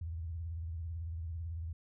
sine tone with vibrato, 82.41 Hz, E2, in tune, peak -37 dBFS, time 0.01-1.73 s, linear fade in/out 5 ms, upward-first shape triangle, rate 18 Hz, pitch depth 160 cents each way, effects none

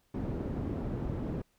white low-pass noise, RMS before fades -35 dBFS, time 0.14-1.42 s, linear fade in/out 5 ms, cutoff 260 Hz, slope 12 dB/octave, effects pink hiss -72 dBFS RMS until 1.58 s

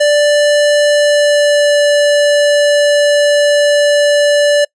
square tone with pitch glide, 587.3 to 583.2 Hz, D5 to D5, 0 to -12 cents, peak -8 dBFS, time 0-4.65 s, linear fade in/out 10 ms, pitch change -12 cents, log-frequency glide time 0.9-1.81 s, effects noise-tail reverb RT60 0.1 s tail -26 dB re dry + resampled to 22050 Hz

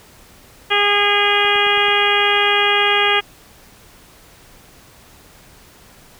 harmonic tone, 409 Hz, G#4, 26 cents flat, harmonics 1 / 2 / 3 / 4 / 5 / 6 / 7 / 8, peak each -21 / -21 / -21 / -21 / -21 / -21 / -21 / -21 dBFS, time 0.7-3.21 s, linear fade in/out 20 ms
click train, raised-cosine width 2 ms, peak -25 dBFS, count 5, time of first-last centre 1.45-1.884 s, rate 9.21 Hz
effects pink hiss -46 dBFS RMS until 6.19 s

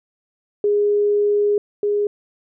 sine tone pair in turn, 412.4 / 412.4 Hz, G#4 / G#4, -12 / -12 cents, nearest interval unison, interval 0 cents, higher neither, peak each -14 / -16 dBFS, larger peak first, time 0.64-1.58 / 1.83-2.07 s, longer first, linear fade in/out 2 ms, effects none

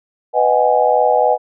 sine chord, G# minor seventh, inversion first, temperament just, 498.4 / 623 / 747.5 / 830.6 Hz, B4 / D#5 / F#5 / G#5, +16 / +2 / +17 / 0 cents, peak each -16 dBFS, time 0.33-1.38 s, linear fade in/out 50 ms, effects none

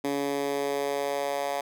10% pulse tone with high-pass filter sweep, 141.1 Hz, C#3, 31 cents sharp, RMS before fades -29 dBFS, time 0.04-1.61 s, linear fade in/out 5 ms, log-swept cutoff 290 to 660 Hz, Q 2.2, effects none

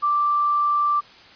sine tone, 1174.7 Hz, D6, in tune, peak -17 dBFS, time 0.02-1.01 s, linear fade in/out 20 ms, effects white hiss -47 dBFS RMS until 1.35 s + resampled to 11025 Hz

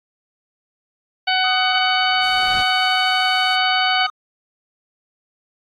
harmonic tone, 748 Hz, F#5, 19 cents sharp, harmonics 1 / 2 / 3 / 4 / 5 / 6, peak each -20 / -22 / -24 / -21 / -28 / -25 dBFS, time 1.27-4.07 s, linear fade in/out 10 ms
triangle tone with vibrato, 1244.5 Hz, D#6, in tune, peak -24 dBFS, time 1.44-4.1 s, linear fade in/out 2 ms, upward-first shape sine, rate 7.4 Hz, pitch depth 19 cents each way
pink noise with exponential growth, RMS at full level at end -31 dBFS, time 1.74-2.62 s, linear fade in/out 2 ms, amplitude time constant 190 ms
violet noise, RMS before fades -32 dBFS, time 2.21-3.57 s, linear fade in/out 20 ms
effects low-pass 7000 Hz 12 dB/octave + AAC 48 kbps

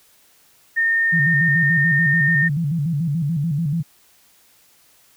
sine tone, 1826 Hz, A#6, 36 cents flat, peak -15 dBFS, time 0.76-2.49 s, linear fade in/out 20 ms
sine tone with vibrato, 155.1 Hz, D#3, 5 cents flat, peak -18 dBFS, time 1.12-3.83 s, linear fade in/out 20 ms, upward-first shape square, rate 6.9 Hz, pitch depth 140 cents each way
effects white hiss -55 dBFS RMS until 5.16 s

